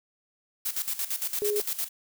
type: noise with tremolo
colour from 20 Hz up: blue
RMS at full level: -29 dBFS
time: 0.65-1.89 s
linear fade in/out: 10 ms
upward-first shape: square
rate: 8.8 Hz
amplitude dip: 75%
type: tone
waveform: sine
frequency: 415.3 Hz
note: G#4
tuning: in tune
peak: -25 dBFS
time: 1.42-1.6 s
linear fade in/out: 0 ms
effects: none